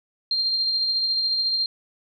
sine tone with tremolo, 4186 Hz, C8, in tune, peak -19 dBFS, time 0.31-1.66 s, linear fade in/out 2 ms, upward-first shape sine, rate 14 Hz, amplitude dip 30%, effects none

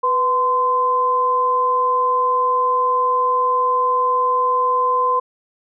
sine tone pair together, 494.6 / 1030.9 Hz, B4 / C6, +3 / -26 cents, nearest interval octave + minor second, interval 1271 cents, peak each -22 / -15 dBFS, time 0.03-5.2 s, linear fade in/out 10 ms, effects none

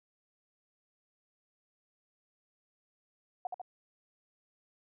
sine tone with echo, 730 Hz, F#5, 24 cents flat, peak -32 dBFS, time 3.45-3.47 s, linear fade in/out 2 ms, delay 73 ms, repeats 2, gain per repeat -3 dB, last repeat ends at 3.616 s, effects none

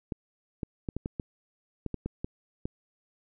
clicks, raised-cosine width 3 ms, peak -19 dBFS, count 11, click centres 0.122 / 0.632 / 0.888 / 0.966 / 1.059 / 1.198 / 1.863 / 1.943 / 2.06 / 2.245 / 2.655 s, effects none

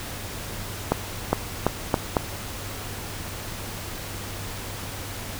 accelerating click train, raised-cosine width 1 ms, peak -4 dBFS, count 5, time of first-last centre 0.92-2.168 s, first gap 410 ms, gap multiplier 0.82, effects added 99 Hz sine -39 dBFS peak until 5.39 s + pink hiss -35 dBFS RMS until 5.39 s

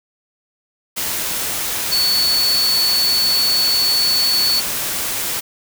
sine tone in noise, 4440 Hz, C#8, 2 cents sharp, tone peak -14 dBFS, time 1.91-4.61 s, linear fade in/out 20 ms, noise white, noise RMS -22 dBFS, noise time 0.96-5.41 s, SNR +5 dB, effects none

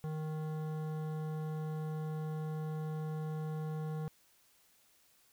sine tone with hard clipping, 155.56 Hz, D#3, in tune, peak -38 dBFS, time 0.04-4.08 s, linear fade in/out 0 ms, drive 14 dB, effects white hiss -68 dBFS RMS until 5.32 s

